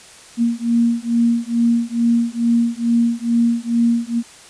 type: beating tone pair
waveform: sine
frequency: 233.1 / 235.4 Hz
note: A#3 / A#3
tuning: 0 / +17 cents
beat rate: 2.3 Hz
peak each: -17 dBFS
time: 0.37-4.23 s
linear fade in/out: 50 ms
effects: white hiss -42 dBFS RMS until 4.49 s + resampled to 22050 Hz